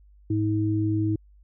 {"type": "tone pair together", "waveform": "sine", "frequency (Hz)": [106.5, 319.1], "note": ["G#2", "D#4"], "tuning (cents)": [44, 44], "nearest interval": "octave + perfect fifth", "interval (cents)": 1900, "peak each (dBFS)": -24, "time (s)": [0.3, 1.16], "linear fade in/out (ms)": 5, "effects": ["added 50 Hz sine -51 dBFS peak until 1.43 s"]}